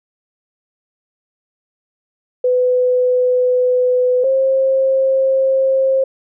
sine tone pair in turn, 501 / 532.2 Hz, B4 / C5, +25 / +29 cents, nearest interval minor second, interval 104 cents, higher second, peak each -11 dBFS, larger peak neither, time 2.44-4.24 / 4.24-6.04 s, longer neither, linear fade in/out 5 ms, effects none

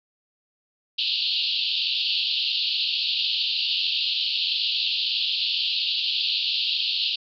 white band-pass noise, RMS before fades -25 dBFS, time 0.98-7.16 s, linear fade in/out 10 ms, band 2700 to 4600 Hz, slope 96 dB/octave, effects none

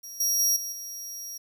sawtooth tone with level steps, 5660 Hz, F8, 22 cents sharp, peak -36 / -20 / -18 / -29 / -33 dBFS, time 0.03-1.38 s, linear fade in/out 10 ms, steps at 0.2 / 0.39 / 0.56 / 0.72 s, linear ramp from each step 5 ms, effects 10-bit

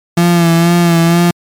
35% pulse tone with vibrato, 170 Hz, F3, 46 cents flat, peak -5 dBFS, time 0.17-1.31 s, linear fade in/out 5 ms, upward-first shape sine, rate 2.1 Hz, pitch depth 36 cents each way, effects MP3 96 kbps

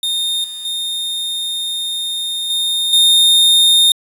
45% pulse tone with level steps, 3664 Hz, A#7, 31 cents flat, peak -16 / -26 / -19 / -15 / -8 dBFS, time 0.03-3.92 s, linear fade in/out 2 ms, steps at 0.44 / 0.65 / 2.5 / 2.93 s, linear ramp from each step 2 ms, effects resampled to 32000 Hz + 7-bit

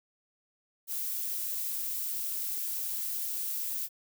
violet noise, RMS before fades -34 dBFS, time 0.87-3.89 s, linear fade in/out 50 ms, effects none

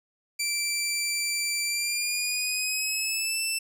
15% pulse tone with pitch glide, 2342 to 2659 Hz, D7 to E7, -5 to +14 cents, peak -19 dBFS, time 0.39-3.59 s, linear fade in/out 10 ms, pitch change +219 cents, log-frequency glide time 1.65-3.41 s, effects none

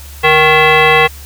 sine tone with frequency modulation, 774 Hz, G5, 22 cents flat, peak -5 dBFS, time 0.23-1.08 s, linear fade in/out 20 ms, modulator 622 Hz, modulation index 3.5, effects added 71 Hz sine -30 dBFS peak until 1.25 s + white hiss -36 dBFS RMS until 1.25 s

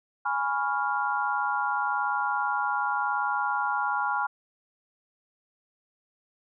sine chord, C# dominant seventh, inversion second, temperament equal, 830.6 / 987.8 / 1108.7 / 1396.9 Hz, G#5 / B5 / C#6 / E#6, 0 / 0 / 0 / 0 cents, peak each -29 / -31 / -33 / -29 dBFS, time 0.25-4.27 s, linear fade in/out 10 ms, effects none

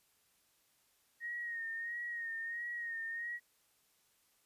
sine tone with vibrato, 1864.7 Hz, A#6, in tune, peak -38 dBFS, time 1.2-3.4 s, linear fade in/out 50 ms, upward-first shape sine, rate 1.5 Hz, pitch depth 45 cents each way, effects white hiss -73 dBFS RMS until 4.45 s + resampled to 32000 Hz

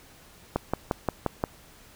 click train, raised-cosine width 1 ms, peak -10 dBFS, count 6, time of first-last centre 0.56-1.439 s, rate 5.69 Hz, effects pink hiss -53 dBFS RMS until 1.95 s

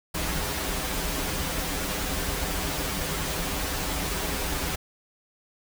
pink noise with comb filter, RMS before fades -29 dBFS, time 0.14-4.76 s, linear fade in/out 10 ms, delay 8.7 ms, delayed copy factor -0.95, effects none

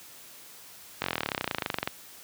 slowing click train, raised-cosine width 0.3 ms, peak -11 dBFS, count 28, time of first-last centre 1.02-1.875 s, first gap 21 ms, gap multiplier 1.03, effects white hiss -49 dBFS RMS until 2.23 s + high-pass 80 Hz 12 dB/octave

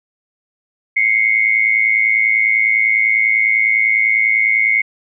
sine tone pair together, 2093 / 2203 Hz, C7 / C#7, 0 / -11 cents, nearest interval minor second, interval 89 cents, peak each -14 dBFS, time 0.96-4.82 s, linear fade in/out 10 ms, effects none

